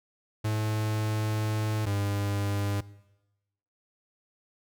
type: tone pair in turn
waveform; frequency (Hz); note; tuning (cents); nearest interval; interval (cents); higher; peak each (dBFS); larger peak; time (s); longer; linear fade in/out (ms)
45% pulse; 107.7 / 101.06; A2 / G#2; -37 / -47; minor second; 110; first; -26; neither; 0.44-1.86 / 1.86-2.81; first; 10
effects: noise-tail reverb RT60 1.0 s tail -20 dB re dry